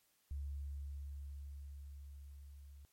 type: tone with level ramp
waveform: sine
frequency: 70.6 Hz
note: C#2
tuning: 32 cents sharp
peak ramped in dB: -39 to -53 dBFS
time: 0.31-2.85 s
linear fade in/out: 0 ms
effects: white hiss -75 dBFS RMS until 2.92 s + MP3 64 kbps